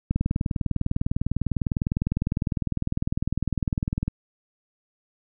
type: click train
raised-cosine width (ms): 5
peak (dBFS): -11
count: 80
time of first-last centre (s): 0.11-4.08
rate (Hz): 19.9
effects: none